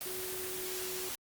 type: tone in noise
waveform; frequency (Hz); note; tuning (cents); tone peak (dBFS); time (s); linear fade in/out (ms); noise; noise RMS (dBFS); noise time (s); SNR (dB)
sine; 370; F#4; 0; -41; 0.06-1.09; 0; white; -39; 0.01-1.15; -5
effects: Opus 24 kbps